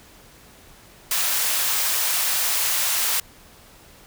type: high-pass noise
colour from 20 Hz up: white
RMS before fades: -22 dBFS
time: 1.11-3.2 s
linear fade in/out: 2 ms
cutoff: 740 Hz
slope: 12 dB/octave
effects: pink hiss -49 dBFS RMS until 4.06 s